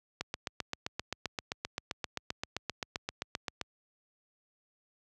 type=click train; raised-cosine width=0.2 ms; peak=-16 dBFS; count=27; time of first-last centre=0.21-3.613 s; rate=7.64 Hz; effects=high-pass 60 Hz 12 dB/octave